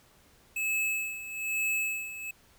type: tone with tremolo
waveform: square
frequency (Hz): 2596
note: E7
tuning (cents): -27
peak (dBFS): -27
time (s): 0.56-2.31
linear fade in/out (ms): 5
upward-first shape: sine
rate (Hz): 1.1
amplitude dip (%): 75
effects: pink hiss -61 dBFS RMS until 2.58 s